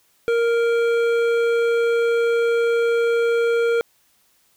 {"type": "tone with hard clipping", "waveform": "triangle", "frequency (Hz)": 466.2, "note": "A#4", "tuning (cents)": 0, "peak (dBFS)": -18, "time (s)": [0.28, 3.81], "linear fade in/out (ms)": 0, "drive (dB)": 15, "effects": ["white hiss -61 dBFS RMS until 4.56 s"]}